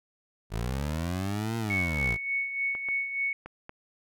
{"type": "linear two-way sweep", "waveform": "20% pulse", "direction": "up then down", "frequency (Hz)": [51.7, 116.3, 51.7], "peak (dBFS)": -24, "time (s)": [0.5, 2.18], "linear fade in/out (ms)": 50, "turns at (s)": 1.57}
{"type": "tone with tremolo", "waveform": "sine", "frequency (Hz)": 2217, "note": "C#7", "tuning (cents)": 0, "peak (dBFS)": -25, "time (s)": [1.7, 3.33], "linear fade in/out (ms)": 2, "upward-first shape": "sine", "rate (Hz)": 3.4, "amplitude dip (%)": 60}
{"type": "clicks", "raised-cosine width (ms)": 0.5, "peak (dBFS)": -26, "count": 4, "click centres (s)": [2.751, 2.887, 3.46, 3.694]}
{"effects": []}